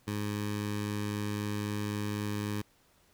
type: tone with notch filter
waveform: 15% pulse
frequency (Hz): 103.83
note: G#2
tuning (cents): 0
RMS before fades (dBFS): -34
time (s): 0.07-2.62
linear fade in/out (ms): 10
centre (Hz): 650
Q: 1.4
effects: pink hiss -66 dBFS RMS until 3.13 s